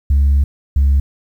sine tone pair in turn, 70 / 69.36 Hz, C#2 / C#2, +18 / +2 cents, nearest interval unison, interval 16 cents, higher first, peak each -7 dBFS, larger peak neither, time 0.1-0.44 / 0.76-1 s, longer first, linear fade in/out 5 ms, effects tanh soft clip ceiling -7 dBFS + 8-bit

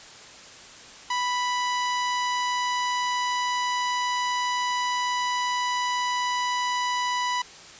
sawtooth tone, 987.8 Hz, B5, in tune, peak -20 dBFS, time 1.1-7.42 s, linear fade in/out 5 ms, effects white hiss -45 dBFS RMS until 7.79 s + resampled to 16000 Hz

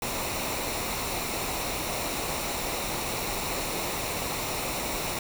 pink noise with comb filter, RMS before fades -31 dBFS, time 0.02-5.19 s, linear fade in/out 2 ms, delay 0.62 ms, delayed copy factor -0.5, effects none

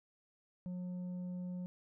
sine tone with tanh clipping, 180.1 Hz, F#3, 46 cents flat, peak -40 dBFS, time 0.66-1.66 s, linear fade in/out 0 ms, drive 5 dB, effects none

